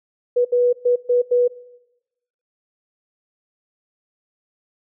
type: tone bursts at uneven times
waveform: sine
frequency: 489 Hz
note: B4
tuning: 17 cents flat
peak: -13 dBFS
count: 5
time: 0.36-0.45 / 0.52-0.73 / 0.85-0.96 / 1.09-1.22 / 1.31-1.48 s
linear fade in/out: 10 ms
effects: noise-tail reverb RT60 1.0 s tail -20 dB re dry